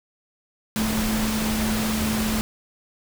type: tone in noise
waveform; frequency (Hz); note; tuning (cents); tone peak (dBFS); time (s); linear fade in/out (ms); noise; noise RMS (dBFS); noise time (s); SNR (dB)
sine; 217.8; A3; -17; -23; 0.76-2.41; 0; pink; -27; 0.76-2.41; +1
effects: none